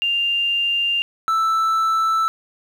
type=tone pair in turn; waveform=sine / triangle; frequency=2794 / 1321.2 Hz; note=F7 / E6; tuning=0 / +4 cents; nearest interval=octave + minor second; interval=1296 cents; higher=first; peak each=-17 / -14 dBFS; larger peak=second; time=0.02-1.02 / 1.28-2.28 s; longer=neither; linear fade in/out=0 ms; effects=8-bit